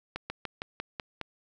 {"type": "slowing click train", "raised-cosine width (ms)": 0.3, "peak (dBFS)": -18, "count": 7, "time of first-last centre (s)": [0.16, 1.213], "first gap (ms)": 140, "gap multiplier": 1.09, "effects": []}